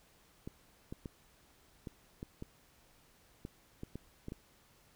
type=clicks; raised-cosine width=3 ms; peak=-29 dBFS; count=11; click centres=0.475 / 0.925 / 1.058 / 1.872 / 2.229 / 2.424 / 3.451 / 3.834 / 3.956 / 4.284 / 4.321 s; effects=pink hiss -66 dBFS RMS until 4.95 s